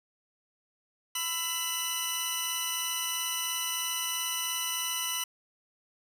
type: tone cluster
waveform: 15% pulse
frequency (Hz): 1004 / 1333 / 2949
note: B5 / E6 / F#7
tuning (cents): +28 / +19 / -6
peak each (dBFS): -31 / -33 / -24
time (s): 1.15-5.24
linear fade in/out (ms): 5
effects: none